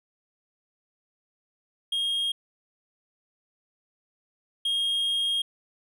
triangle tone pair in turn, 3247 / 3247 Hz, G#7 / G#7, -40 / -40 cents, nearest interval unison, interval 0 cents, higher neither, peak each -23 / -22 dBFS, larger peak second, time 1.92-2.32 / 4.65-5.42 s, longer second, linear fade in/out 5 ms, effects none

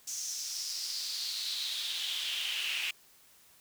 brown noise with high-pass filter sweep, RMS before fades -36 dBFS, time 0.07-2.91 s, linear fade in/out 5 ms, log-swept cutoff 6300 to 2600 Hz, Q 4.9, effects white hiss -61 dBFS RMS until 3.6 s

